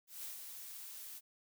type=noise with ADSR envelope; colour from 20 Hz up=blue; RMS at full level=-44 dBFS; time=0.07-1.21 s; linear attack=170 ms; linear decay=130 ms; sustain=-5 dB; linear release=41 ms; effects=none